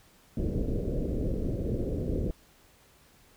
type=low-pass noise; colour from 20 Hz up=pink; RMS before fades=-30 dBFS; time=0.37-2.31 s; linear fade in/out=0 ms; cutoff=540 Hz; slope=48 dB/octave; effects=pink hiss -60 dBFS RMS until 3.36 s